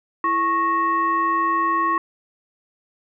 sine tone with frequency modulation, 1100 Hz, C#6, 14 cents flat, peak -17 dBFS, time 0.24-1.98 s, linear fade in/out 2 ms, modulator 767 Hz, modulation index 0.62, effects none

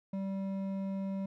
triangle tone with hard clipping, 194 Hz, G3, 18 cents flat, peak -35 dBFS, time 0.13-1.26 s, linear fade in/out 5 ms, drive 12 dB, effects none

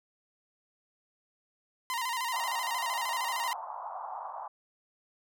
sawtooth tone with vibrato, 976 Hz, B5, 21 cents flat, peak -27 dBFS, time 1.9-3.53 s, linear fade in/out 0 ms, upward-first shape square, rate 13 Hz, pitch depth 81 cents each way
pink band-pass noise, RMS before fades -40 dBFS, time 2.33-4.48 s, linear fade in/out 5 ms, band 720 to 1100 Hz, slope 48 dB/octave
effects none

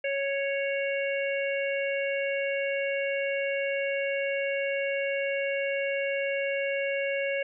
harmonic tone, 554 Hz, C#5, 1 cent flat, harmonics 1 / 3 / 4 / 5, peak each -28 / -36 / -34 / -36 dBFS, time 0.04-7.43 s, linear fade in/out 5 ms, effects none

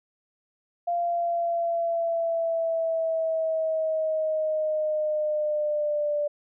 sine linear sweep, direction down, 694 to 587.3 Hz, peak -23 dBFS, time 0.87-6.28 s, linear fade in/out 10 ms, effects none

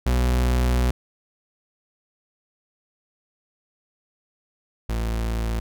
40% pulse tone pair in turn, 61.6 / 56.38 Hz, B1 / A1, -4 / +43 cents, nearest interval major second, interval 153 cents, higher first, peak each -17 / -22 dBFS, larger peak first, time 0.06-0.91 / 4.89-5.6 s, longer first, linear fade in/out 5 ms, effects none

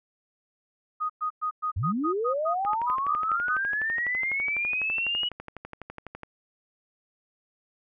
sine tone bursts, 1244.5 Hz, D#6, in tune, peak -25 dBFS, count 13, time 1-3.581 s, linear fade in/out 20 ms, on 97 ms, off 110 ms
sine linear sweep, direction up, 76.4 to 2941 Hz, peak -25 dBFS, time 1.76-5.29 s, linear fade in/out 10 ms
click train, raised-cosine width 0.5 ms, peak -23 dBFS, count 44, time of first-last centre 2.65-6.233 s, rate 12 Hz
effects none

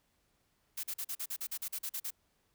blue noise bursts, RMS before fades -38 dBFS, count 13, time 0.77-2.107 s, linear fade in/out 10 ms, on 65 ms, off 41 ms, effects pink hiss -75 dBFS RMS until 2.54 s

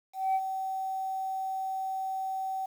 sine tone with ADSR envelope, 765 Hz, G5, 42 cents flat, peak -21 dBFS, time 0.13-2.66 s, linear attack 220 ms, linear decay 48 ms, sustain -9 dB, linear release 7 ms, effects tanh soft clip ceiling -22 dBFS + 9-bit

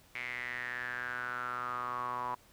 sawtooth tone with band-pass filter sweep, 123.47 Hz, B2, in tune, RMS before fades -38 dBFS, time 0.15-2.35 s, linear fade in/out 5 ms, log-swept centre 2200 to 990 Hz, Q 8.2, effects pink hiss -62 dBFS RMS until 2.52 s

